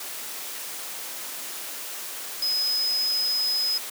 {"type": "tone in noise", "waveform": "sine", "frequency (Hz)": 5060, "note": "D#8", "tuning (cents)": 28, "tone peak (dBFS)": -22, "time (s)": [2.42, 3.78], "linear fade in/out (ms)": 5, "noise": "white", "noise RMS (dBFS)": -35, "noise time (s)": [0, 3.9], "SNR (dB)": 10, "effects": ["high-pass 300 Hz 12 dB/octave"]}